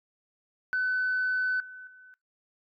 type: tone with level steps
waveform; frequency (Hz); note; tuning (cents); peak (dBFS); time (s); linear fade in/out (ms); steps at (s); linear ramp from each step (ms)
sine; 1508; F#6; +32; -24 / -42 / -50; 0.73-2.14; 0; 1.6 / 1.87; 2
effects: noise-tail reverb RT60 0.2 s tail -22 dB re dry + tanh soft clip ceiling -21 dBFS